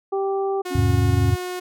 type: harmonic tone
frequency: 390.8 Hz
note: G4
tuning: 5 cents flat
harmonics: 1 / 2 / 3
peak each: -21 / -27 / -35 dBFS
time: 0.12-0.62 s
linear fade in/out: 10 ms
type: tone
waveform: sawtooth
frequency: 362.1 Hz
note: F#4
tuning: 37 cents flat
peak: -23 dBFS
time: 0.65-1.6 s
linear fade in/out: 10 ms
type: tone with vibrato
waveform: triangle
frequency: 274.6 Hz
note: C#4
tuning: 16 cents flat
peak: -24 dBFS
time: 0.7-1.32 s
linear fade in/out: 20 ms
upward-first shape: sine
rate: 9.2 Hz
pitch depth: 18 cents each way
type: chord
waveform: sine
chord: E augmented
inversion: none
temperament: just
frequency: 82.41 / 103.01 / 128.76 Hz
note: E2 / G#2 / B#2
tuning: 0 / -14 / -27 cents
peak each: -21 / -18 / -23 dBFS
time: 0.75-1.36 s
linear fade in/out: 5 ms
effects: none